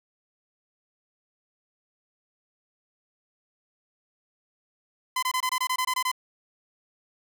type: tone bursts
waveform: sawtooth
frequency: 1020 Hz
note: C6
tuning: 44 cents flat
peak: -20 dBFS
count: 11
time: 5.16-6.116 s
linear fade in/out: 5 ms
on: 66 ms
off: 23 ms
effects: none